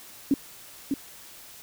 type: tone with echo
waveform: sine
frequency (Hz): 277.1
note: C#4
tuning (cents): -1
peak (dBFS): -17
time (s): 0.31-0.34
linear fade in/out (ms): 2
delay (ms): 600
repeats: 1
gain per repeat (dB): -5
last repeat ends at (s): 0.94
effects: white hiss -47 dBFS RMS until 1.62 s